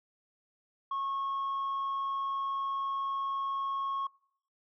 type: tone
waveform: sine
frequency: 1094 Hz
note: C#6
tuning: 23 cents flat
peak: -29 dBFS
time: 0.91-4.07 s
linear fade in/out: 5 ms
effects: noise-tail reverb RT60 0.7 s tail -25 dB re dry + tanh soft clip ceiling -29 dBFS